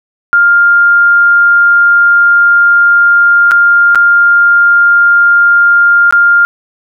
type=tone with dropouts; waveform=sine; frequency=1402 Hz; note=F6; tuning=6 cents sharp; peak=-3 dBFS; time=0.33-6.45 s; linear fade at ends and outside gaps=0 ms; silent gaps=3.511-3.517 / 3.948-3.956 / 6.109-6.125 s; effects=none